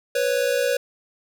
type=tone pair together; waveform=square; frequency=493.9 / 552.5 Hz; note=B4 / C#5; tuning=0 / -6 cents; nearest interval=major second; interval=194 cents; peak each=-23 dBFS; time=0.15-0.77 s; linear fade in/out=5 ms; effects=none